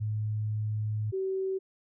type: tone pair in turn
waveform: sine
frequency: 107.1 / 381.7 Hz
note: A2 / G4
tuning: -46 / -46 cents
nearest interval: octave + minor seventh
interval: 2200 cents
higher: second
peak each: -28 dBFS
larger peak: neither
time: 0-1.12 / 1.12-1.59 s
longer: first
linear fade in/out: 20 ms
effects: none